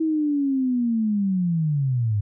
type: linear sweep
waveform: sine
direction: down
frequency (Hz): 323.5 to 99.2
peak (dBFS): -19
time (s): 0-2.21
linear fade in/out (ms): 10
effects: none